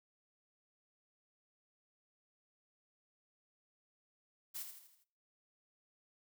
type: noise with echo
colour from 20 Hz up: blue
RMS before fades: -43 dBFS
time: 4.54-4.64 s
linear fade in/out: 20 ms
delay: 81 ms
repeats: 5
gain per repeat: -6 dB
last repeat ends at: 5.045 s
effects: noise-tail reverb RT60 0.5 s tail -20 dB re dry